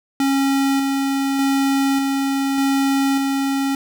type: tone with tremolo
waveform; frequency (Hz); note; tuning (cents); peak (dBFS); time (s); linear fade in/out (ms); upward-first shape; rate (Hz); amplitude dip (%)
square; 273.6; C#4; -23; -16; 0.2-3.75; 2; square; 0.84; 25
effects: none